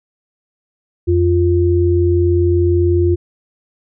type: tone pair together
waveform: sine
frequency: 87.3 / 349.2 Hz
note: F2 / F4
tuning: 0 / 0 cents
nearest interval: 2 octaves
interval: 2400 cents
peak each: -13 dBFS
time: 1.07-3.16 s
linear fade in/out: 20 ms
effects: none